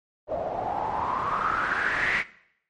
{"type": "noise with low-pass filter sweep", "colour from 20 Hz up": "white", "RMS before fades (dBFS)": -27, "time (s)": [0.27, 2.24], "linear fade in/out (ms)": 50, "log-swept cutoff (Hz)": [590, 2100], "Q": 7.1, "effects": ["noise-tail reverb RT60 0.7 s tail -18 dB re dry", "MP3 48 kbps"]}